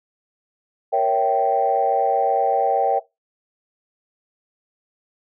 sine chord, A# diminished seventh, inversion none, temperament equal with one note detuned, 466.2 / 554.4 / 659.3 / 777.2 Hz, A#4 / C#5 / E5 / G5, 0 / 0 / 0 / -15 cents, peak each -23 / -22 / -22 / -18 dBFS, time 0.92-3 s, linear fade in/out 20 ms, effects noise-tail reverb RT60 0.2 s tail -19 dB re dry + tanh soft clip ceiling -7 dBFS

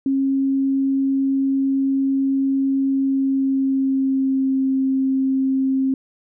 sine tone with pitch glide, 270.9 to 266.1 Hz, C#4 to C4, -40 to +29 cents, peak -16 dBFS, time 0.06-5.94 s, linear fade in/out 2 ms, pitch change -31 cents, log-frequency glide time 2.87-4.65 s, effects none

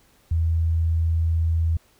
sine tone, 82 Hz, E2, 9 cents flat, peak -18 dBFS, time 0.31-1.77 s, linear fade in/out 5 ms, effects pink hiss -59 dBFS RMS until 1.99 s

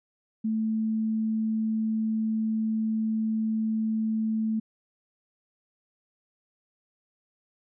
sine tone, 220 Hz, A3, in tune, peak -24 dBFS, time 0.44-4.6 s, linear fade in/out 10 ms, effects none

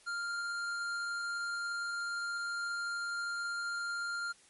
sine tone with hard clipping, 1396.9 Hz, F6, in tune, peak -36 dBFS, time 0.06-4.33 s, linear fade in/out 20 ms, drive 11 dB, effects white hiss -62 dBFS RMS until 4.49 s + MP3 48 kbps

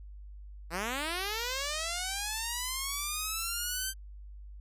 5% pulse linear sweep, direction up, 156.7 to 1568 Hz, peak -21 dBFS, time 0.7-3.94 s, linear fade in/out 50 ms, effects added 50 Hz sine -44 dBFS peak until 4.6 s + resampled to 32000 Hz

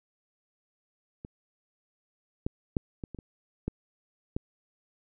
clicks, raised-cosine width 3 ms, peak -27 / -16 / -13 / -23 / -27 / -29 / -17 / -17 dBFS, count 8, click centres 1.249 / 2.465 / 2.768 / 3.038 / 3.147 / 3.188 / 3.68 / 4.365 s, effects none

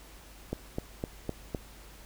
click train, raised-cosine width 2 ms, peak -18 dBFS, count 5, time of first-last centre 0.53-1.548 s, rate 3.93 Hz, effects added 50 Hz sine -51 dBFS peak until 2.05 s + pink hiss -53 dBFS RMS until 2.05 s

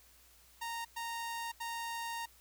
sawtooth tone bursts at uneven times, 927 Hz, A#5, 10 cents flat, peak -34 dBFS, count 3, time 0.61-0.85 / 0.96-1.52 / 1.6-2.26 s, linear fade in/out 10 ms, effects added 60 Hz sine -67 dBFS peak until 2.4 s + white hiss -63 dBFS RMS until 2.4 s

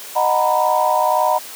sine chord, B major seventh, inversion first, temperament just, 617.4 / 740.8 / 926 / 987.8 Hz, D#5 / F#5 / A#5 / B5, -14 / +2 / -12 / 0 cents, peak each -19 dBFS, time 0.15-1.39 s, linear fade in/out 20 ms, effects white hiss -34 dBFS RMS until 1.55 s + high-pass 300 Hz 12 dB/octave

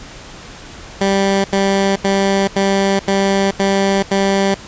15% pulse tone bursts, 196 Hz, G3, in tune, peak -6 dBFS, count 7, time 1.01-4.542 s, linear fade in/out 2 ms, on 430 ms, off 87 ms, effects pink hiss -35 dBFS RMS until 4.67 s + resampled to 16000 Hz

